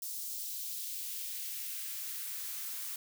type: noise with high-pass filter sweep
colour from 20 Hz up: blue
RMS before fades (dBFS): -40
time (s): 0.02-2.96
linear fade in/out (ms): 2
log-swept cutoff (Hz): 5300 to 940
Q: 1.1
effects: none

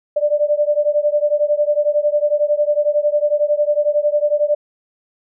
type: beating tone pair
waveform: sine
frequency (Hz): 587.3 / 598.3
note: D5 / D5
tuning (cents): 0 / +32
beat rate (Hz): 11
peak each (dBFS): -16 / -17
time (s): 0.16-4.55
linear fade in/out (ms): 10
effects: none

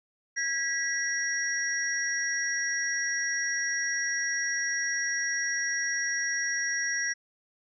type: tone cluster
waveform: sine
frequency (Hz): 1645 / 1947 / 5650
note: G#6 / B6 / F8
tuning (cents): -17 / -25 / +19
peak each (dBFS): -32 / -30 / -32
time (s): 0.36-7.14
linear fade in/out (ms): 20
effects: none

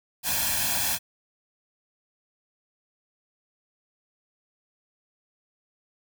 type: noise with comb filter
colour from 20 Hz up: white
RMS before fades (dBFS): -26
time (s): 0.23-0.99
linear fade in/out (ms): 50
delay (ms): 1.2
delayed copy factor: +0.75
effects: none

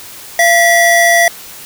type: tone pair together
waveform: square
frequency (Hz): 684.9 / 1940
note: F5 / B6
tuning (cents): -34 / -31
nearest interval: octave + tritone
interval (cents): 1803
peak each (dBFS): -10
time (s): 0.39-1.28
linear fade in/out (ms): 2
effects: white hiss -32 dBFS RMS until 1.65 s

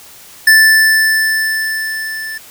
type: tone with level ramp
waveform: square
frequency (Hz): 1760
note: A6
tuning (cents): 0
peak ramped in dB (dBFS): -4 to -23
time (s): 0.47-2.38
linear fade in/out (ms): 5
effects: white hiss -38 dBFS RMS until 2.5 s

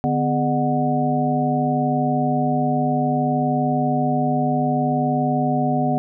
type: tone cluster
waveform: sine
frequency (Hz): 150.4 / 251 / 418.3 / 604 / 737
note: D3 / B3 / G#4 / D5 / F#5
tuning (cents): +42 / +28 / +12 / +48 / -7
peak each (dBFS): -23 / -21 / -30 / -27 / -22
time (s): 0.04-5.98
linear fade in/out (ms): 0
effects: none

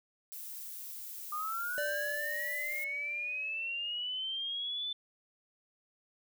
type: noise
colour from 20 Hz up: violet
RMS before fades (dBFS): -44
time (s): 0.32-2.84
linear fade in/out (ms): 0
type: linear sweep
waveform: sine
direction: up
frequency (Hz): 1199 to 3531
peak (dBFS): -34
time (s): 1.32-4.93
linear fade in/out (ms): 5
type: tone with exponential decay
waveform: square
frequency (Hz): 587.3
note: D5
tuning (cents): 0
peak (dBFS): -34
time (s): 1.78-4.18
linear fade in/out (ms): 0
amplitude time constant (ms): 520
effects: none

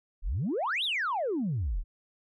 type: exponential two-way sweep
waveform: sine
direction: up then down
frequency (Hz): 30.87 to 3971 to 30.87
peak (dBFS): -26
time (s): 0.22-1.84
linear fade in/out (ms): 50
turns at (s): 0.84
effects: tanh soft clip ceiling -24 dBFS

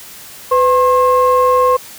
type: tone pair together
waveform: sine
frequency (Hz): 503 / 1072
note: B4 / C6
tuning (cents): +32 / +42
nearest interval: octave + minor second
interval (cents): 1310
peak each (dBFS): -10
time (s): 0.51-1.77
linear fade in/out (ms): 10
effects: tanh soft clip ceiling -3 dBFS + white hiss -35 dBFS RMS until 1.98 s

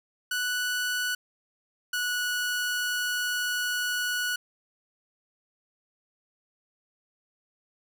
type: tone pair in turn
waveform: sawtooth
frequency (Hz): 1480 / 1469.8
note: F#6 / F#6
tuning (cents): 0 / -12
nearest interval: unison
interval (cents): 12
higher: first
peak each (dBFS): -23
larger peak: neither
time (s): 0.31-1.15 / 1.93-4.36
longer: second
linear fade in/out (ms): 5
effects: none

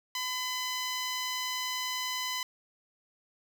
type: tone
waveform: 10% pulse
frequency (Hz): 1010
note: B5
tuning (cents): +39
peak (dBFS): -23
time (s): 0.15-2.43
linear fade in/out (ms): 2
effects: none

